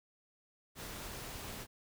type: noise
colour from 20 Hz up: pink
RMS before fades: -45 dBFS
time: 0.75-1.67 s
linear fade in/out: 50 ms
effects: none